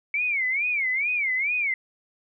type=tone with vibrato; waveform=sine; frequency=2238 Hz; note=C#7; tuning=16 cents sharp; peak=-22 dBFS; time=0.14-1.74 s; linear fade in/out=2 ms; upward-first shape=sine; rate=2.3 Hz; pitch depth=190 cents each way; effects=none